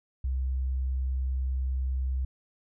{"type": "tone", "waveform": "sine", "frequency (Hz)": 65, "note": "C2", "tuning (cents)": -11, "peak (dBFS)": -26, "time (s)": [0.24, 2.25], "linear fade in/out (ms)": 5, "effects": []}